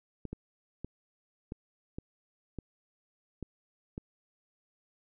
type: clicks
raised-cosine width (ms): 3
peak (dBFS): -25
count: 8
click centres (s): 0.253 / 0.33 / 0.846 / 1.521 / 1.985 / 2.587 / 3.427 / 3.979
effects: none

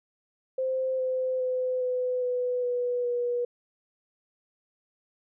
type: tone with pitch steps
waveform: sine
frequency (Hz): 521 / 514.7 / 508.5 / 502.4 / 496.3 / 490.3 / 484.4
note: C5 / C5 / C5 / B4 / B4 / B4 / B4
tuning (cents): -7 / -29 / -50 / +30 / +8 / -13 / -34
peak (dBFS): -25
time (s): 0.58-3.45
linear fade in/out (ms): 5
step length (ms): 410
effects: none

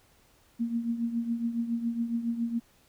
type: tone with tremolo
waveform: sine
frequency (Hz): 233.1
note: A#3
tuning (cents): 0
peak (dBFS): -24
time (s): 0.59-2.6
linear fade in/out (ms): 20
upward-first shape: triangle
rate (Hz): 7.2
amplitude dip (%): 75
effects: pink hiss -63 dBFS RMS until 2.88 s

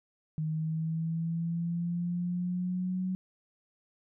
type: linear sweep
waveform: sine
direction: up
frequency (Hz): 155.56 to 186.3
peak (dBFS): -29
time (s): 0.38-3.15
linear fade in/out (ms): 0
effects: none

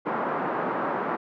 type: band-pass noise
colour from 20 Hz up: white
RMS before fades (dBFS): -28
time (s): 0.05-1.17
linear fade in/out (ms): 20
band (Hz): 180 to 1300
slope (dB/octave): 24
effects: none

